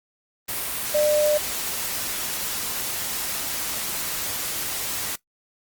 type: tone in noise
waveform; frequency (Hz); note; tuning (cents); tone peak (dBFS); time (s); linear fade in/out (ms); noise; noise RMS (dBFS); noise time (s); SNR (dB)
sine; 598; D5; +31; -17; 0.94-1.38; 10; white; -28; 0.48-5.16; +8
effects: noise-tail reverb RT60 0.1 s tail -18 dB re dry + Opus 32 kbps